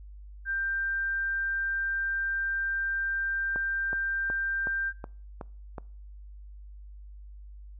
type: tone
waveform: sine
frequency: 1575 Hz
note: G6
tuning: 8 cents sharp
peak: -27 dBFS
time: 0.45-4.93 s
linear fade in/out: 50 ms
type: click train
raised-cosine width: 1 ms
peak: -23 dBFS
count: 7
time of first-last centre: 3.56-5.782 s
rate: 2.7 Hz
effects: noise-tail reverb RT60 0.5 s tail -24 dB re dry + added 50 Hz sine -43 dBFS peak until 7.79 s